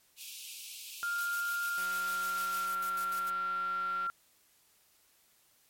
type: high-pass noise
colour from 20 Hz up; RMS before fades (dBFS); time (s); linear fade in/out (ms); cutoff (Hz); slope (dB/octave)
pink; -46; 0.16-2.7; 50; 2400; 96
type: tone with pitch glide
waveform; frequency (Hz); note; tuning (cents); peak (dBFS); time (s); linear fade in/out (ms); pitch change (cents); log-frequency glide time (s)
sine; 1400 to 1374.4; F6 to F6; +4 to -28; -31; 1.03-4.1; 0; -32; 1.68-2.61
type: noise with tremolo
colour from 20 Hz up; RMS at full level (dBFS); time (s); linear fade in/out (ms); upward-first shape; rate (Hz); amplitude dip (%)
blue; -43; 1.18-3.3; 5; square; 6.7; 75
type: click train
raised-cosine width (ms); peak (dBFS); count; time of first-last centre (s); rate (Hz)
0.3; -33; 424; 1.78-4.066; 185
effects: white hiss -67 dBFS RMS until 5.69 s + MP3 64 kbps